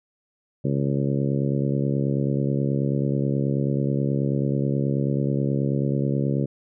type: harmonic tone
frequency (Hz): 69.3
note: C#2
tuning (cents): 0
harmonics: 2 / 3 / 4 / 5 / 6 / 7 / 8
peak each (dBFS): -23 / -27 / -29 / -31 / -33 / -34 / -35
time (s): 0.64-6.46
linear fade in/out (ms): 10
effects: none